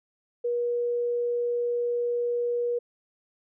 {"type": "tone", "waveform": "sine", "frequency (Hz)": 480, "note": "B4", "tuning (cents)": -49, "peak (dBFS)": -24, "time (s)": [0.44, 2.79], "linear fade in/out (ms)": 10, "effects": []}